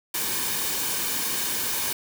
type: noise with comb filter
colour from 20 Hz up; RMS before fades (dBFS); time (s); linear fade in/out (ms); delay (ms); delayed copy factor
white; -27; 0.14-1.93; 5; 1.5; -0.5
effects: none